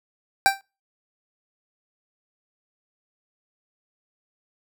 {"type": "tone with exponential decay", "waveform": "25% pulse", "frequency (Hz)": 784, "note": "G5", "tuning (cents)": 0, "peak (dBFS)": -7, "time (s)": [0.46, 0.61], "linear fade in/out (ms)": 0, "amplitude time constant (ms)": 31, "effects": ["noise-tail reverb RT60 0.3 s tail -26 dB re dry"]}